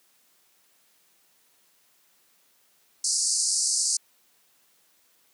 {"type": "band-pass noise", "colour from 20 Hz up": "white", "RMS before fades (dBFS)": -25, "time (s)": [3.04, 3.97], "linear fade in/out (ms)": 5, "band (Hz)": [4500, 9600], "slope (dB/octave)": 96, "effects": ["white hiss -64 dBFS RMS until 5.33 s", "high-pass 150 Hz 12 dB/octave"]}